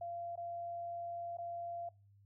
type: tone with dropouts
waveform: sine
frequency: 688 Hz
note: F5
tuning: 26 cents flat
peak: -40 dBFS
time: 0.01-1.89 s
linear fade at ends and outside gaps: 5 ms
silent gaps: 0.357-0.375 / 1.371-1.384 s
effects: noise-tail reverb RT60 0.3 s tail -23 dB re dry + added 100 Hz sine -62 dBFS peak until 2.25 s